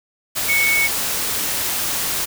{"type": "tone in noise", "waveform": "sine", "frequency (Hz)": 2217, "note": "C#7", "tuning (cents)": 0, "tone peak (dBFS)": -15, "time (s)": [0.48, 0.88], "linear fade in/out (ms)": 20, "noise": "white", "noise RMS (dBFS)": -22, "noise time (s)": [0.35, 2.26], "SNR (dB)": 4, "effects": []}